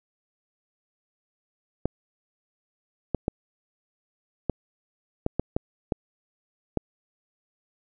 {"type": "clicks", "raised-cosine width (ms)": 2, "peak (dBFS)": -10, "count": 9, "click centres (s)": [1.856, 3.147, 3.281, 4.497, 5.264, 5.396, 5.565, 5.922, 6.773], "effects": []}